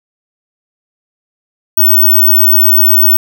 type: tone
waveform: sine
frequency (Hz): 15804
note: B9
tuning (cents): 0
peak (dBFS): -4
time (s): 1.77-3.17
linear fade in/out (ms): 5
effects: none